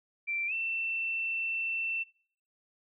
sine tone with pitch glide, 2349 to 2683 Hz, D7 to E7, 0 to +30 cents, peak -30 dBFS, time 0.27-2.04 s, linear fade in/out 20 ms, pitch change +230 cents, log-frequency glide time 0.47-0.53 s, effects noise-tail reverb RT60 0.6 s tail -25 dB re dry

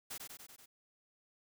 white noise with echo, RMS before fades -44 dBFS, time 0.1-0.18 s, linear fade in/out 10 ms, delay 96 ms, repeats 5, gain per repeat -3 dB, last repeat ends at 0.66 s, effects none

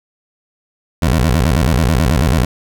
20% pulse tone with vibrato, 70.6 Hz, C#2, 32 cents sharp, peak -6 dBFS, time 1.02-2.45 s, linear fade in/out 5 ms, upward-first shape square, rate 9.2 Hz, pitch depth 270 cents each way, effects none

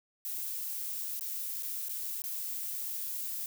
violet noise with dropouts, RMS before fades -37 dBFS, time 0.25-3.46 s, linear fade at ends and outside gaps 1 ms, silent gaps 1.195-1.209 / 1.626-1.63 / 1.885-1.893 / 2.22-2.239 s, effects none

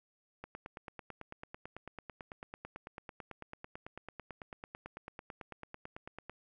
click train, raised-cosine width 0.5 ms, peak -29 dBFS, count 54, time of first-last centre 0.44-6.296 s, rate 9.05 Hz, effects none

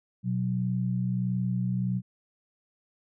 sine tone pair together, 123.47 / 185 Hz, B2 / F#3, 0 / 0 cents, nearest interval perfect fifth, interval 700 cents, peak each -28 dBFS, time 0.23-2.02 s, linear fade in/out 50 ms, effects none

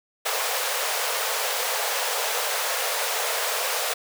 pink high-pass noise, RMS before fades -26 dBFS, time 0.25-3.94 s, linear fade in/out 10 ms, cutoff 440 Hz, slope 96 dB/octave, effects none

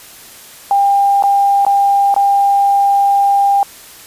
sine tone with dropouts, 799 Hz, G5, 33 cents sharp, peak -8 dBFS, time 0.71-3.63 s, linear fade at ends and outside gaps 1 ms, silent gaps 1.225-1.237 / 1.65-1.665 / 2.142-2.163 s, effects white hiss -37 dBFS RMS until 4.06 s + resampled to 32000 Hz

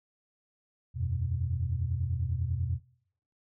sine chord, E suspended second, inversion none, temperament equal with one note detuned, 82.41 / 92.5 / 124.26 Hz, E2 / F#2 / B2, 0 / 0 / +11 cents, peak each -32 dBFS, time 0.94-2.8 s, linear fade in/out 50 ms, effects noise-tail reverb RT60 0.7 s tail -24 dB re dry + tanh soft clip ceiling -18 dBFS

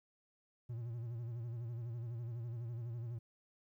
triangle tone with vibrato, 117.5 Hz, A#2, 14 cents sharp, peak -38 dBFS, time 0.69-3.19 s, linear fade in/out 10 ms, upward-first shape sine, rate 12 Hz, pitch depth 76 cents each way, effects 13-bit

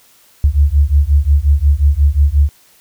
sine beating tone pair, 69.3 / 74.9 Hz, C#2 / D2, 0 / +35 cents, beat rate 5.6 Hz, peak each -11 dBFS, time 0.44-2.49 s, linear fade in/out 0 ms, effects white hiss -49 dBFS RMS until 2.8 s

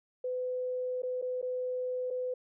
sine tone with dropouts, 504 Hz, B4, 35 cents sharp, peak -31 dBFS, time 0.24-2.34 s, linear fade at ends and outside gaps 5 ms, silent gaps 1.021-1.032 / 1.216-1.223 / 1.416-1.426 / 2.104-2.108 s, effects none

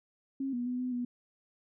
sine tone with pitch steps, 270.3 / 242.8 / 248.8 / 252.1 / 244.2 Hz, C#4 / B3 / B3 / B3 / B3, -44 / -29 / +13 / +36 / -19 cents, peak -31 dBFS, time 0.4-1.05 s, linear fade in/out 5 ms, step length 130 ms, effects none

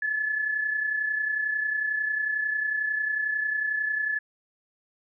sine tone pair together, 1718.9 / 1750 Hz, A6 / A6, -41 / -10 cents, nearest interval unison, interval 31 cents, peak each -25 / -34 dBFS, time 0.02-4.19 s, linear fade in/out 5 ms, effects none

